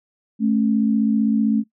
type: tone pair together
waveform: sine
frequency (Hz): 217.7 / 273.3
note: A3 / C#4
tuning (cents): -18 / -24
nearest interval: major third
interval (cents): 394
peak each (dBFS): -16 / -21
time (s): 0.39-1.64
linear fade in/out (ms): 50
effects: noise-tail reverb RT60 0.1 s tail -17 dB re dry